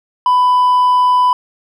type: tone with hard clipping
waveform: sine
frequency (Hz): 996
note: B5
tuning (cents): +14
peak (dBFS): -9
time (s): 0.26-1.33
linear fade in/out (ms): 2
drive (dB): 2
effects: none